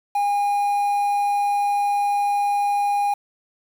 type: tone with quantisation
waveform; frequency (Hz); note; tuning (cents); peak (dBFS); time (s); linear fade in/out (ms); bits
triangle; 814; G#5; -35; -16; 0.15-3.14; 5; 7
effects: none